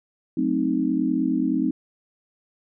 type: chord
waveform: sine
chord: F# diminished seventh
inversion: none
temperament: equal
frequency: 185 / 220 / 261.6 / 311.1 Hz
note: F#3 / A3 / C4 / Eb4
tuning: 0 / 0 / 0 / 0 cents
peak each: -29 / -28 / -23 / -24 dBFS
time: 0.37-1.71 s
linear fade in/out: 5 ms
effects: none